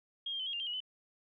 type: tone with pitch steps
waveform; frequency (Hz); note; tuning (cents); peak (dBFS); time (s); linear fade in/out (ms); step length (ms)
sine; 3251 / 3199 / 3053 / 3262 / 2803 / 3163 / 2909 / 3025; G#7 / G7 / G7 / G#7 / F7 / G7 / F#7 / F#7; -38 / +34 / -46 / -32 / +6 / +15 / -30 / +38; -35; 0.26-0.804; 5; 68
effects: none